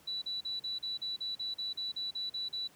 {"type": "tone bursts", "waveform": "sine", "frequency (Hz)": 3951, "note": "B7", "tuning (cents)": 0, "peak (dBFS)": -34, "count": 14, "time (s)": [0.07, 2.677], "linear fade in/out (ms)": 10, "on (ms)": 150, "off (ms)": 39, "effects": ["pink hiss -61 dBFS RMS until 2.75 s", "high-pass 100 Hz 12 dB/octave"]}